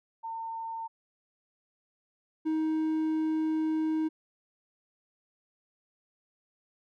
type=tone pair in turn; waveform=sine / triangle; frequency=906 / 314.9 Hz; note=A#5 / D#4; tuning=-50 / +21 cents; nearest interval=octave + tritone; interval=1829 cents; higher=first; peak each=-34 / -24 dBFS; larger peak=second; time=0.23-0.88 / 2.45-4.09 s; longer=second; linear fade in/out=20 ms; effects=none